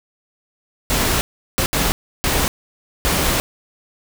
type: noise bursts at uneven times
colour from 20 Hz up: pink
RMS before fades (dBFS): -18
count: 5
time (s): 0.9-1.21 / 1.58-1.66 / 1.73-1.92 / 2.24-2.48 / 3.05-3.4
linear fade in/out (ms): 0
effects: none